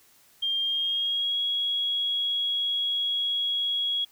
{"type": "tone with pitch glide", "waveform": "sine", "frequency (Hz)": [3200, 3321], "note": ["G7", "G#7"], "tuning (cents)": [35, -1], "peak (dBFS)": -24, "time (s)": [0.42, 4.05], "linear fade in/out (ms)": 10, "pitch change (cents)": 64, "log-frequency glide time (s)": [0.6, 1.4], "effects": ["white hiss -59 dBFS RMS until 4.11 s"]}